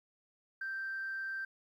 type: tone with amplitude modulation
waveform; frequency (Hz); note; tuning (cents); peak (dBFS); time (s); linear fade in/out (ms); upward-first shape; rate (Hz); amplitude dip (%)
sine; 1568; G6; 0; -34; 0.61-1.45; 5; sine; 237; 25
effects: tanh soft clip ceiling -32 dBFS + 12-bit